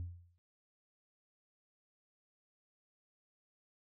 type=tone with exponential decay; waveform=sine; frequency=87.31 Hz; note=F2; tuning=in tune; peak=-34 dBFS; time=0-0.38 s; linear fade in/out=0 ms; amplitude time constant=82 ms; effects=tanh soft clip ceiling -36 dBFS